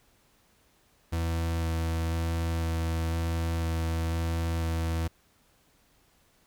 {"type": "tone with vibrato", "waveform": "40% pulse", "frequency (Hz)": 82.41, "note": "E2", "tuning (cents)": 0, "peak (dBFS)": -26, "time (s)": [1.12, 5.08], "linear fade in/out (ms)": 10, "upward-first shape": "square", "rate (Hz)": 1, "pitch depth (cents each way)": 9, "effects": ["pink hiss -65 dBFS RMS until 6.46 s"]}